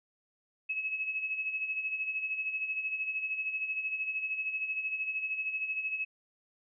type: tone with tremolo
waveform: sine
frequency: 2576 Hz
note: E7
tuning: 41 cents flat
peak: -29 dBFS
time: 0.69-6.05 s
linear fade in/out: 10 ms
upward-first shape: sine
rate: 13 Hz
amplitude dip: 60%
effects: none